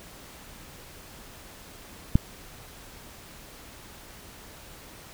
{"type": "click", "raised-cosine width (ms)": 5, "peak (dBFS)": -5, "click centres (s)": 2.155, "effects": ["pink hiss -47 dBFS RMS until 5.13 s"]}